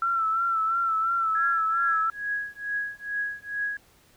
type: tone with vibrato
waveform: sine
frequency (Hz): 1339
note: E6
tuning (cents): +27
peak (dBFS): -22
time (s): 0.02-2.1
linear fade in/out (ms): 2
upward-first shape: sine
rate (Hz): 2.9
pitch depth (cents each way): 46
type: tone with tremolo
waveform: sine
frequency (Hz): 1661.2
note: G#6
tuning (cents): 0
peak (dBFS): -24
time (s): 1.35-3.77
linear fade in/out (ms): 2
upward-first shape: triangle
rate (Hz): 2.3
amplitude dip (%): 100
effects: pink hiss -59 dBFS RMS until 4.16 s